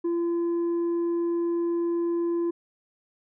sine tone with tanh clipping, 341 Hz, F4, 41 cents flat, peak -24 dBFS, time 0.04-2.51 s, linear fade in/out 10 ms, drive 3 dB, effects none

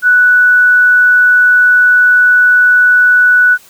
sine tone, 1480 Hz, F#6, in tune, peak -4 dBFS, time 0.02-3.58 s, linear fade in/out 50 ms, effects white hiss -42 dBFS RMS until 3.69 s

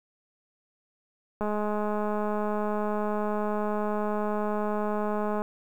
click train, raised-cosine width 1 ms, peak -17 dBFS, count 843, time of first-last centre 1.41-5.42 s, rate 210 Hz, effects 9-bit

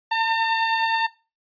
sawtooth beating tone pair, 902 / 911.6 Hz, A5 / A#5, +43 / -39 cents, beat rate 9.6 Hz, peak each -16 / -25 dBFS, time 0.11-1.07 s, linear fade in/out 10 ms, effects noise-tail reverb RT60 0.3 s tail -19 dB re dry + resampled to 11025 Hz

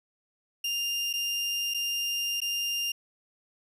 30% pulse tone with dropouts, 2801 Hz, F7, 4 cents sharp, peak -25 dBFS, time 0.64-2.92 s, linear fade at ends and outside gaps 5 ms, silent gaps 1.13-1.136 / 1.739-1.744 / 2.404-2.416 s, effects resampled to 32000 Hz

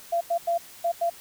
sine tone bursts at uneven times, 683 Hz, F5, 39 cents flat, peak -21 dBFS, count 5, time 0.12-0.21 / 0.3-0.38 / 0.47-0.58 / 0.84-0.92 / 1.01-1.1 s, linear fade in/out 10 ms, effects white hiss -47 dBFS RMS until 1.2 s

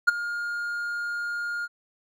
triangle tone with ADSR envelope, 1417 Hz, F6, 25 cents sharp, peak -10 dBFS, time 0.07-1.68 s, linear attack 15 ms, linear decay 17 ms, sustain -16 dB, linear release 38 ms, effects none

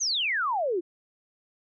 sine exponential sweep, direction down, 6645 to 326.3 Hz, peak -24 dBFS, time 0-0.81 s, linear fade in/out 20 ms, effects none

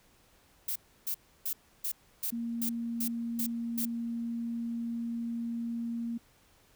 violet noise bursts, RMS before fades -33 dBFS, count 9, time 0.68-3.853 s, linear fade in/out 5 ms, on 77 ms, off 310 ms
sine tone, 233.1 Hz, A#3, in tune, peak -32 dBFS, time 2.32-6.18 s, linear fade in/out 10 ms
effects pink hiss -64 dBFS RMS until 6.75 s

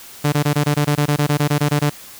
sawtooth tone bursts, 146.83 Hz, D3, in tune, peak -10 dBFS, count 16, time 0.24-1.9 s, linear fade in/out 10 ms, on 85 ms, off 20 ms, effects white hiss -39 dBFS RMS until 2.19 s

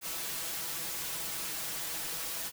white noise with comb filter, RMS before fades -37 dBFS, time 0.01-2.52 s, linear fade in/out 50 ms, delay 6.1 ms, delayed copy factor +0.75, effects none

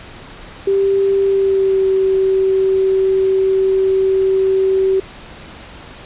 sine tone with pitch glide, 392 to 382.6 Hz, G4 to G4, 0 to -42 cents, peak -11 dBFS, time 0.67-5 s, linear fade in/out 5 ms, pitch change -42 cents, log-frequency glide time 1.24-1.89 s, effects pink hiss -36 dBFS RMS until 6.05 s + resampled to 8000 Hz

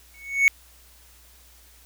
triangle tone with exponential growth, 2217 Hz, C#7, in tune, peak -9 dBFS, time 0.14-0.48 s, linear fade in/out 0 ms, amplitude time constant 72 ms, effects added 60 Hz sine -54 dBFS peak until 1.85 s + white hiss -54 dBFS RMS until 1.85 s

